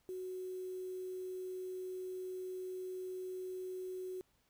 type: tone with quantisation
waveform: sine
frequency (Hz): 370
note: F#4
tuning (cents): 0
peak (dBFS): -40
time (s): 0.09-4.21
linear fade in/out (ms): 0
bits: 10
effects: pink hiss -75 dBFS RMS until 4.49 s